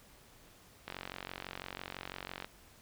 click train, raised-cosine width 0.3 ms, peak -24 dBFS, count 73, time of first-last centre 0.88-2.445 s, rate 46 Hz, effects pink hiss -60 dBFS RMS until 2.81 s

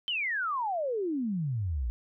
sine exponential sweep, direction down, 3136 to 55 Hz, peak -28 dBFS, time 0.08-1.9 s, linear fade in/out 0 ms, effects none

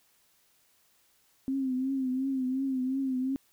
sine tone with vibrato, 262.9 Hz, C4, 8 cents sharp, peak -27 dBFS, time 1.48-3.36 s, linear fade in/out 0 ms, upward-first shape triangle, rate 2.8 Hz, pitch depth 72 cents each way, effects white hiss -67 dBFS RMS until 3.52 s

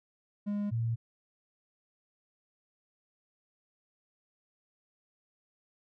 triangle / sine tone pair in turn, 205.2 / 115.16 Hz, G#3 / A#2, -21 / -21 cents, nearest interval minor seventh, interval 1000 cents, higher first, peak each -28 dBFS, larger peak neither, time 0.46-0.71 / 0.71-0.96 s, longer neither, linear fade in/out 20 ms, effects none

